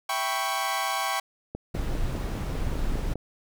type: chord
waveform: sawtooth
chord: C# half-diminished seventh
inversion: first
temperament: equal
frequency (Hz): 659.3 / 784 / 987.8 / 1108.7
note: E5 / G5 / B5 / C#6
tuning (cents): 0 / 0 / 0 / 0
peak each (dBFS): -32 / -26 / -30 / -26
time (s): 0.09-1.2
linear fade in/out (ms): 5
type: click train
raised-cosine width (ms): 2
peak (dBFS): -20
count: 9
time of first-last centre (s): 1.55-3.156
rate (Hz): 4.98
type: noise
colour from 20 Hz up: brown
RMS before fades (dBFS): -28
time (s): 1.74-3.14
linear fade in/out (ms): 10
effects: none